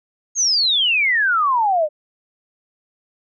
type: exponential sweep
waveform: sine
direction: down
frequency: 6645 to 582 Hz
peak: -14 dBFS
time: 0.35-1.89 s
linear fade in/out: 50 ms
effects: none